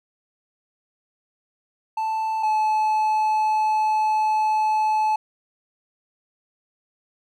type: tone pair in turn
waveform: triangle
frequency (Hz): 880 / 862.9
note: A5 / A5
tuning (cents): 0 / -34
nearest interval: unison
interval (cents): 34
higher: first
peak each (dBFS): -20 / -16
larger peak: second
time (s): 1.97-2.43 / 2.43-5.16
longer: second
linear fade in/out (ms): 5
effects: none